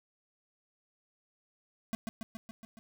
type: tone with echo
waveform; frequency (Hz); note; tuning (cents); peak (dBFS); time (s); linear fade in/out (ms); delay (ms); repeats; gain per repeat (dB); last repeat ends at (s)
square; 223.7; A3; +29; -32; 1.93-1.95; 0; 140; 6; -3; 2.79
effects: none